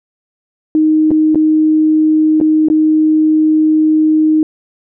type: tone with dropouts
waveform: sine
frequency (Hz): 311.1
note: D#4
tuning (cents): 0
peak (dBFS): -7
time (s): 0.75-4.43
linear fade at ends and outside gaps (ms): 1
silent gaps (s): 1.107-1.114 / 1.347-1.356 / 2.402-2.412 / 2.685-2.7
effects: none